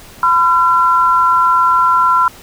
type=tone pair together; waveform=sine; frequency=1009.5 / 1363 Hz; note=B5 / F6; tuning=+38 / -43 cents; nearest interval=perfect fourth; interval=519 cents; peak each=-11 dBFS; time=0.23-2.28 s; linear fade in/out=2 ms; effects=pink hiss -38 dBFS RMS until 2.42 s